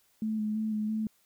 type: tone with vibrato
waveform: sine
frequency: 215.7 Hz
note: A3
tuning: 34 cents flat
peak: -28 dBFS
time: 0.22-1.07 s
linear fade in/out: 2 ms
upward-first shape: square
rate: 3 Hz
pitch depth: 19 cents each way
effects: white hiss -68 dBFS RMS until 1.25 s